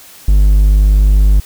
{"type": "tone", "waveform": "triangle", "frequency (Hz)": 50.4, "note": "G1", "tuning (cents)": 49, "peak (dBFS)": -3, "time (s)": [0.28, 1.4], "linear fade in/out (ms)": 5, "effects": ["white hiss -38 dBFS RMS until 1.45 s"]}